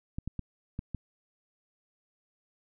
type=clicks; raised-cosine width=5 ms; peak=-22 dBFS; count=5; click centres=0.185 / 0.276 / 0.393 / 0.791 / 0.947 s; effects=none